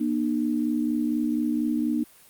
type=tone pair together; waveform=sine; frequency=238.8 / 303 Hz; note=A#3 / D#4; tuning=+42 / -46 cents; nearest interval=major third; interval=412 cents; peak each=-25 dBFS; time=0-2.04 s; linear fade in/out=10 ms; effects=white hiss -53 dBFS RMS until 2.29 s + Opus 32 kbps